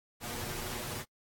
pink noise with comb filter, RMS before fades -39 dBFS, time 0.2-1.05 s, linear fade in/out 50 ms, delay 8.3 ms, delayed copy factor +0.95, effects noise-tail reverb RT60 0.1 s tail -26 dB re dry + AAC 64 kbps

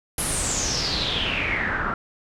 pink noise with low-pass filter sweep, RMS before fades -25 dBFS, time 0.18-1.94 s, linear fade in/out 2 ms, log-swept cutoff 11000 to 1300 Hz, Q 7.5, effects none

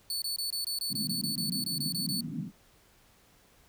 sawtooth tone bursts, 4459 Hz, C#8, 9 cents sharp, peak -28 dBFS, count 15, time 0.1-2.208 s, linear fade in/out 2 ms, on 120 ms, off 22 ms
white band-pass noise, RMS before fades -37 dBFS, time 0.89-2.52 s, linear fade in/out 50 ms, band 140 to 250 Hz, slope 48 dB/octave
effects pink hiss -62 dBFS RMS until 3.68 s

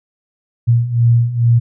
sine beating tone pair, 116.54 / 118.84 Hz, A#2 / A#2, 0 / +34 cents, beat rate 2.3 Hz, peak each -15 / -11 dBFS, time 0.67-1.6 s, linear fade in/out 20 ms, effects none

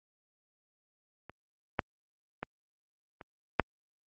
clicks, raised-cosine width 0.5 ms, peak -30 / -12 / -20 / -30 / -7 dBFS, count 5, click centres 1.296 / 1.792 / 2.43 / 3.212 / 3.597 s, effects high-pass 60 Hz 12 dB/octave + Opus 48 kbps

